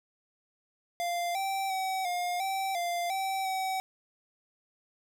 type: tone with pitch steps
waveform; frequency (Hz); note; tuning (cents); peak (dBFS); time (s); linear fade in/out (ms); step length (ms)
square; 695 / 777 / 760 / 710 / 773 / 695 / 771 / 760; F5 / G5 / F#5 / F5 / G5 / F5 / G5 / F#5; -9 / -16 / +46 / +28 / -24 / -9 / -29 / +46; -30; 1-3.8; 0; 350
effects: none